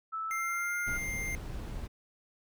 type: tone with pitch glide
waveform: sine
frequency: 1312 to 1414.3 Hz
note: E6 to F6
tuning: -9 to +21 cents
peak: -33 dBFS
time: 0.12-0.98 s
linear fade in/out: 20 ms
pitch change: +130 cents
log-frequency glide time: 0.26-0.76 s
type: tone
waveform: square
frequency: 2100 Hz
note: C7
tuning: 6 cents sharp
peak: -35 dBFS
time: 0.31-1.35 s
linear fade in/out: 0 ms
type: noise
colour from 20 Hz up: brown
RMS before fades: -39 dBFS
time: 0.86-1.88 s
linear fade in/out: 20 ms
effects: none